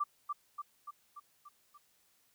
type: tone with echo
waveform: sine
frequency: 1174.7 Hz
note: D6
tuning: in tune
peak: -29 dBFS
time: 0-0.04 s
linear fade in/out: 10 ms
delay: 290 ms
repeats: 6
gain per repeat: -4 dB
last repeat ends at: 1.78 s
effects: white hiss -71 dBFS RMS until 2.34 s